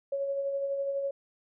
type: tone with tremolo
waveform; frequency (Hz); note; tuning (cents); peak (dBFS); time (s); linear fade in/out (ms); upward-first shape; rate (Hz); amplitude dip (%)
sine; 554.4; C#5; 0; -27; 0.12-1.11; 5; sine; 12; 35
effects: none